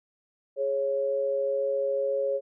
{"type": "tone pair together", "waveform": "sine", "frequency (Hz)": [416, 550], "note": ["G#4", "C#5"], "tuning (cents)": [3, -14], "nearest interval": "perfect fourth", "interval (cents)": 483, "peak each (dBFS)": [-31, -25], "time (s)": [0.56, 2.41], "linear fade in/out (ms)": 50, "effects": []}